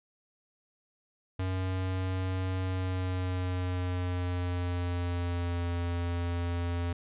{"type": "tone with pitch glide", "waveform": "square", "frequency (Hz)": [93.2, 86.46], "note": ["F#2", "F2"], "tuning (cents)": [13, -17], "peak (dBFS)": -30, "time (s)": [1.39, 6.93], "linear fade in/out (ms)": 5, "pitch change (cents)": -130, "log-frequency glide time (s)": [2.61, 5.65], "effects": ["resampled to 8000 Hz", "12-bit"]}